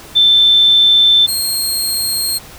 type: tone pair in turn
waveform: sine / 20% pulse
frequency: 3543 / 4225 Hz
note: A7 / C8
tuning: +11 / +16 cents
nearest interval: minor third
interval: 305 cents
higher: second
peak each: -6 / -9 dBFS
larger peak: first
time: 0.15-1.27 / 1.27-2.39 s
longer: neither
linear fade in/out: 20 ms
effects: pink hiss -36 dBFS RMS until 2.58 s